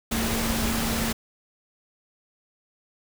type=tone in noise; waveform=sine; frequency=227 Hz; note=A#3; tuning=46 cents flat; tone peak=-28 dBFS; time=0.11-1.13 s; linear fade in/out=10 ms; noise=pink; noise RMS=-27 dBFS; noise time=0.11-1.13 s; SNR=-4 dB; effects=none